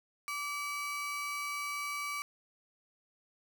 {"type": "ring-modulated tone", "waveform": "45% pulse", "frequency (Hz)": 1729, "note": "A6", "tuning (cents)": -31, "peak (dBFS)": -32, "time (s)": [0.28, 2.22], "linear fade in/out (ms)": 0, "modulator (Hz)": 566, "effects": []}